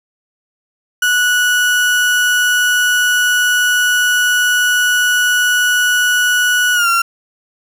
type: tone with pitch glide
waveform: 35% pulse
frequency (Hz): 1471 to 1372.5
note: F#6 to F6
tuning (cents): -11 to -31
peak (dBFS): -9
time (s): 1.02-7.02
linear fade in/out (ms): 5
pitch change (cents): -120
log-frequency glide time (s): 6.74-6.88
effects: none